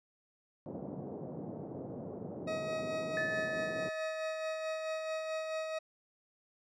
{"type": "band-pass noise", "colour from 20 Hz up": "pink", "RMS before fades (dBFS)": -43, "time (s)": [0.66, 3.89], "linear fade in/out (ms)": 0, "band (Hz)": [130, 640], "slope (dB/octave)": 24}
{"type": "tone with tremolo", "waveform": "40% pulse", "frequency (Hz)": 634, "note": "D#5", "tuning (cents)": 32, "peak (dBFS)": -33, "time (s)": [2.47, 5.79], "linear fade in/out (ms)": 10, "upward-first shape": "sine", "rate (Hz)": 4.6, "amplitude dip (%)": 35}
{"type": "tone with exponential decay", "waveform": "sine", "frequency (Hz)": 1744, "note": "A6", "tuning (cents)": -16, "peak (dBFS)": -32, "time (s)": [3.17, 5.66], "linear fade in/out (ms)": 1, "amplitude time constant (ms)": 540}
{"effects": ["low-pass 5000 Hz 12 dB/octave"]}